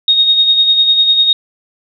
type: tone with tremolo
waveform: sine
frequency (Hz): 3729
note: A#7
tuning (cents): 0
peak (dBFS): -5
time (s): 0.08-1.33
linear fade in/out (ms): 2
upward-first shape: sine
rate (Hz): 10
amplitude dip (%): 50
effects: none